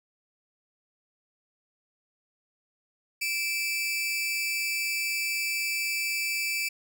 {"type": "tone pair together", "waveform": "sawtooth", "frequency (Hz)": [2336, 2612], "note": ["D7", "E7"], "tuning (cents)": [-10, -17], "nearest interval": "major second", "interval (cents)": 193, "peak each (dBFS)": [-25, -30], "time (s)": [3.21, 6.69], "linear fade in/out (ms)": 10, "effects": []}